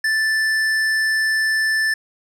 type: tone with hard clipping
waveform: triangle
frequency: 1760 Hz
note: A6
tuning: in tune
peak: -18 dBFS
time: 0.04-1.94 s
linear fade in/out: 5 ms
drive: 14 dB
effects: none